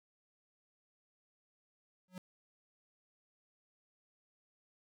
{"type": "tone with exponential growth", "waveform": "square", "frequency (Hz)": 183.8, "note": "F#3", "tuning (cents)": -11, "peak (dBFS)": -40, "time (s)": [2.08, 2.18], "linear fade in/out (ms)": 2, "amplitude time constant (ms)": 21, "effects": []}